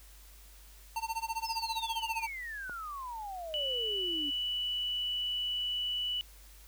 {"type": "tone with tremolo", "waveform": "square", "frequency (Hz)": 903, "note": "A5", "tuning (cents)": 45, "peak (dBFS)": -31, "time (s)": [0.96, 2.27], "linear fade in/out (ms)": 2, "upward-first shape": "sine", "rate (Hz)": 15, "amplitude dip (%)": 95}
{"type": "exponential sweep", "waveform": "sine", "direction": "down", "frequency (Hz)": [5390, 277.2], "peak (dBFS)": -38, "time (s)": [1.44, 4.31], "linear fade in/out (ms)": 20}
{"type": "click", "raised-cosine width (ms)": 1, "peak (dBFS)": -32, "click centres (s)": 2.696}
{"type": "tone", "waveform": "sine", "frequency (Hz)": 2960, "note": "F#7", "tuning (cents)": 0, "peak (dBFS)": -31, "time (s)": [3.54, 6.21], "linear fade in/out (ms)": 0}
{"effects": ["added 50 Hz sine -53 dBFS peak until 6.67 s", "white hiss -58 dBFS RMS until 6.67 s"]}